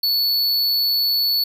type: tone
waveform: square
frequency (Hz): 4435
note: C#8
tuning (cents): 0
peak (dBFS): -17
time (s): 0.03-1.44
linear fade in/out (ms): 5
effects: 9-bit